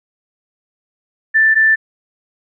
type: tone pair in turn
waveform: sine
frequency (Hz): 1768 / 1768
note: A6 / A6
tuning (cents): +8 / +8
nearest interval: unison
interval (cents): 0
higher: neither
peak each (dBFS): -8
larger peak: neither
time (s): 1.34-1.55 / 1.55-1.76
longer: neither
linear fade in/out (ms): 20
effects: none